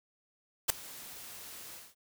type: noise with ADSR envelope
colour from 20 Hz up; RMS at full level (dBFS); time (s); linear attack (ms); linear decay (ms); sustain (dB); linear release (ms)
white; -23; 0.68-1.95; 20; 3; -24; 210
effects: none